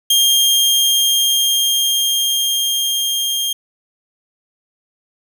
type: tone with level ramp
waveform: sawtooth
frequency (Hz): 3213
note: G7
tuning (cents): +42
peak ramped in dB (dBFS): -7 to -14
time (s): 0.1-3.53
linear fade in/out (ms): 5
effects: none